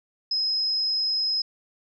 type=tone; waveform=sine; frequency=5110 Hz; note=D#8; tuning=45 cents sharp; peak=-22 dBFS; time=0.31-1.42 s; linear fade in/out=5 ms; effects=none